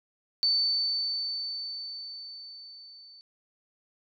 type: tone with level ramp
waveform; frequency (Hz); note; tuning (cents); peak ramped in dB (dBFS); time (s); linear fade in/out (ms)
sine; 4527; C#8; +36; -21 to -49; 0.43-3.21; 0
effects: none